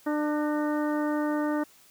harmonic tone with a mistuned harmonic, 299.1 Hz, D4, 32 cents sharp, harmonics 1 / 2 / 3 / 4 / 5 / 6, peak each -26 / -32 / -36 / -38 / -40 / -42 dBFS, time 0.06-1.64 s, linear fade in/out 10 ms, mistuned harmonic 6, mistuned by +45 cents, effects white hiss -57 dBFS RMS until 1.9 s

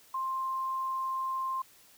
sine tone, 1053 Hz, C6, 11 cents sharp, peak -30 dBFS, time 0.14-1.62 s, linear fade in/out 5 ms, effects white hiss -59 dBFS RMS until 1.97 s

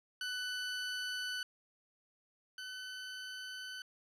20% pulse tone pair in turn, 1495 / 1509.8 Hz, F#6 / F#6, +17 / +35 cents, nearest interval unison, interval 18 cents, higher second, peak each -32 / -38 dBFS, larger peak first, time 0.21-1.43 / 2.58-3.82 s, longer second, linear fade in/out 2 ms, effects low-pass 9000 Hz 12 dB/octave

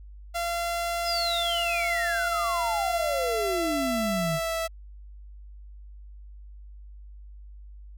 sawtooth tone with pitch glide, 685 to 657.9 Hz, F5 to E5, -34 to -4 cents, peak -23 dBFS, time 0.34-4.68 s, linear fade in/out 20 ms, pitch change -70 cents, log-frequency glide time 2.85-4.57 s
sine exponential sweep, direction down, 5240 to 146.83 Hz, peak -27 dBFS, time 1.04-4.4 s, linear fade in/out 50 ms
effects added 50 Hz sine -42 dBFS peak until 7.97 s

